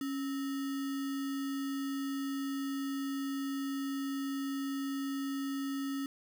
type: tone with sample-and-hold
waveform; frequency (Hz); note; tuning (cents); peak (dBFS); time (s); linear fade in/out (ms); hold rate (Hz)
sine; 274.9; C#4; -14; -33; 0.01-6.06; 2; 1575
effects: none